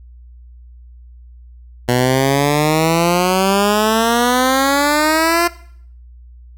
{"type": "exponential sweep", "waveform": "10% pulse", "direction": "up", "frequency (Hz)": [121.5, 348.3], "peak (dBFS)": -4, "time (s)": [1.88, 5.48], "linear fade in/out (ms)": 10, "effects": ["noise-tail reverb RT60 0.6 s tail -19 dB re dry", "added 60 Hz sine -37 dBFS peak until 6.57 s"]}